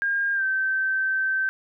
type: tone with pitch glide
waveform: sine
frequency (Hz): 1613 to 1549.1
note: G6 to G6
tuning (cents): +49 to -21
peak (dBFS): -21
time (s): 0.02-1.49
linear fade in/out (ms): 0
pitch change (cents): -70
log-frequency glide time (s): 0.34-0.44
effects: none